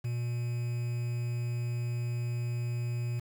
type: tone with quantisation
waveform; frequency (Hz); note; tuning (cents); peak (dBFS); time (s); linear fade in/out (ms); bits
triangle; 120; B2; -49; -28; 0.04-3.2; 10; 8
effects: none